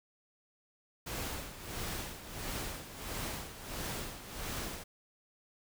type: noise with tremolo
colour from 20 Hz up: pink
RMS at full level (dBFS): -38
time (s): 1.06-4.84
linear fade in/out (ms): 10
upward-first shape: sine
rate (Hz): 1.5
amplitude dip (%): 70
effects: none